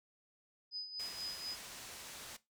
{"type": "tone with tremolo", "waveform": "sine", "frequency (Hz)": 4998, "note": "D#8", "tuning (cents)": 7, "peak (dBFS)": -38, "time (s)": [0.71, 1.57], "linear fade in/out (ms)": 50, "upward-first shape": "sine", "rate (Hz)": 4.1, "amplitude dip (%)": 65}
{"type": "low-pass noise", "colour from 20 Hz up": "white", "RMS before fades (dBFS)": -50, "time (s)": [0.99, 2.37], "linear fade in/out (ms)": 10, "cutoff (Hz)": 8100, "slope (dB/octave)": 12}
{"effects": ["noise-tail reverb RT60 0.2 s tail -17 dB re dry"]}